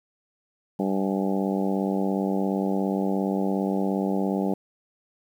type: harmonic tone with a mistuned harmonic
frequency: 97.2 Hz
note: G2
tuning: 14 cents flat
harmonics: 2 / 3 / 4 / 5 / 6 / 7 / 8 / 9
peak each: -25 / -29 / -31 / -33 / -35 / -36 / -37 / -38 dBFS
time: 0.79-4.54 s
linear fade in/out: 5 ms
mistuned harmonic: 9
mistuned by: -56 cents
effects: 9-bit